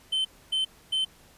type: tone bursts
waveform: triangle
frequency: 3078 Hz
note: G7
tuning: 32 cents flat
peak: -22 dBFS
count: 3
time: 0.12-1.05 s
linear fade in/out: 10 ms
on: 130 ms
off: 270 ms
effects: pink hiss -56 dBFS RMS until 1.37 s + resampled to 32000 Hz